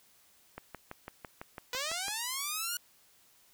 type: click train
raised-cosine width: 0.5 ms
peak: -26 dBFS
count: 10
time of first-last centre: 0.58-2.083 s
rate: 5.99 Hz
type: linear sweep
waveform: 5% pulse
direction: up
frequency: 483.4 to 1460 Hz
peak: -22 dBFS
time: 1.73-2.77 s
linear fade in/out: 2 ms
effects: white hiss -64 dBFS RMS until 3.53 s